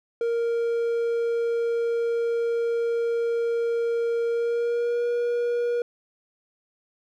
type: tone with pitch glide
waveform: triangle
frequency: 466.2 to 478.2 Hz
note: A#4 to A#4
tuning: 0 to +44 cents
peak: -20 dBFS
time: 0.21-5.82 s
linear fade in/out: 2 ms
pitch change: +44 cents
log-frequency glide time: 4.29-5.07 s
effects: none